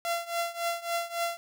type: tone with tremolo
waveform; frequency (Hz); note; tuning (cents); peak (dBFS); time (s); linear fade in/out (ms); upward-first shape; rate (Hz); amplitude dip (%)
sawtooth; 683; F5; -39; -22; 0.05-1.37; 0; triangle; 3.6; 90
effects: none